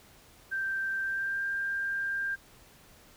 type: tone with pitch glide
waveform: sine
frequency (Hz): 1568 to 1592.6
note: G6 to G6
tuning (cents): 0 to +27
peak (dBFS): -29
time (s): 0.51-2.36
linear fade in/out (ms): 20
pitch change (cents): +27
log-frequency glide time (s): 1.01-1.44
effects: pink hiss -57 dBFS RMS until 3.16 s